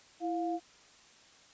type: tone pair together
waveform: sine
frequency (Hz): 333 / 705.6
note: E4 / F5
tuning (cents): +18 / +18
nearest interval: octave + minor second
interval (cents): 1300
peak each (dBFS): -33 / -34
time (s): 0.2-0.6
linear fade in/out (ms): 50
effects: white hiss -59 dBFS RMS until 1.53 s + resampled to 16000 Hz